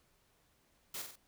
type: noise with echo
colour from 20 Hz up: white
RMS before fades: -42 dBFS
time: 0.94-1.02 s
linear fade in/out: 5 ms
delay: 46 ms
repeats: 3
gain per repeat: -5 dB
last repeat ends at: 1.158 s
effects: pink hiss -72 dBFS RMS until 1.27 s